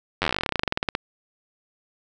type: slowing click train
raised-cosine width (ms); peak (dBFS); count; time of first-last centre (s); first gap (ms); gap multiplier
0.3; -6; 26; 0.22-0.951; 10; 1.08
effects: none